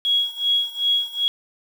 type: tone with tremolo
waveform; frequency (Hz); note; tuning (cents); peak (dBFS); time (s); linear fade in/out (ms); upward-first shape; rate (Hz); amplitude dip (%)
sine; 3322; G#7; 0; -15; 0.05-1.28; 0; sine; 2.6; 90
effects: 7-bit